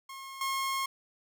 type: tone with level steps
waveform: sawtooth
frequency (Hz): 1078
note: C#6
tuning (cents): -49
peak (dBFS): -38 / -26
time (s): 0.09-0.86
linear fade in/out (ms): 5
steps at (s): 0.41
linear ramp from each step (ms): 2
effects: none